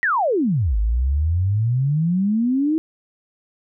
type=exponential two-way sweep; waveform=sine; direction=down then up; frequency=1956 to 50.4 to 325.6 Hz; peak=-16 dBFS; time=0.03-2.78 s; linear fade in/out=0 ms; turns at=0.77 s; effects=none